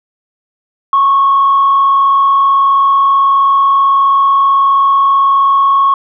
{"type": "tone with frequency modulation", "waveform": "sine", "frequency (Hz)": 1100, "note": "C#6", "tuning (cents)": -14, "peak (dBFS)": -5, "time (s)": [0.93, 5.94], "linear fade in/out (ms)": 2, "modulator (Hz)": 38.5, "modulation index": 0.5, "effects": ["tanh soft clip ceiling -2 dBFS"]}